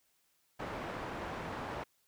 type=low-pass noise; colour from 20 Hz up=white; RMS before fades=-41 dBFS; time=0.59-1.84 s; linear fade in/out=10 ms; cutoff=1100 Hz; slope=12 dB/octave; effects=white hiss -74 dBFS RMS until 2.07 s